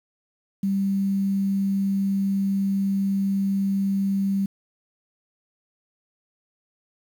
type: tone with quantisation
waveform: sine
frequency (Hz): 196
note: G3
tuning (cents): 0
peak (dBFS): -20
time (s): 0.63-4.46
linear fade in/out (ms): 5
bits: 8
effects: none